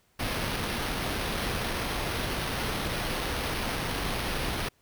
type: noise with sample-and-hold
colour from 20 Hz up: pink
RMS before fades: -31 dBFS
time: 0.19-4.69 s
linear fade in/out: 10 ms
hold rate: 7350 Hz
effects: pink hiss -67 dBFS RMS until 4.81 s